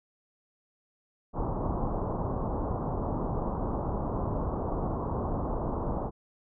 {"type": "low-pass noise", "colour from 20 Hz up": "pink", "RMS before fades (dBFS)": -31, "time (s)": [1.33, 6.11], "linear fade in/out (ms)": 50, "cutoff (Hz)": 1100, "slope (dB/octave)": 48, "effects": []}